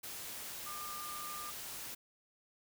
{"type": "tone in noise", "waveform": "sine", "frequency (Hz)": 1200, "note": "D6", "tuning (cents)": 37, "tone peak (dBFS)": -44, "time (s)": [0.66, 1.51], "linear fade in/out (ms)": 10, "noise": "white", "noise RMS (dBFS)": -45, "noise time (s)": [0.03, 1.95], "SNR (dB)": -2, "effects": []}